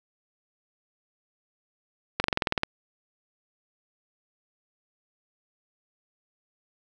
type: slowing click train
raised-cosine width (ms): 0.3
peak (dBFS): -7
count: 10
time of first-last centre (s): 2.2-2.634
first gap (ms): 41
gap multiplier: 1.04
effects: none